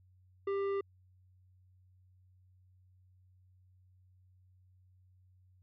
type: tone with tanh clipping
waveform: sine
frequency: 395.8 Hz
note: G4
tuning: 17 cents sharp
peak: -33 dBFS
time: 0.47-0.81 s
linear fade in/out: 5 ms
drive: 11 dB
effects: added 92 Hz sine -62 dBFS peak until 5.62 s